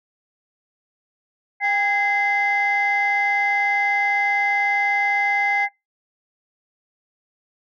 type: tone cluster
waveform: sine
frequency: 801 / 1657 / 2064 Hz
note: G5 / G#6 / C7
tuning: +37 / -4 / -24 cents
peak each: -21 / -27 / -18 dBFS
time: 1.6-5.69 s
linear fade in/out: 50 ms
effects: noise-tail reverb RT60 0.2 s tail -24 dB re dry + tanh soft clip ceiling -11 dBFS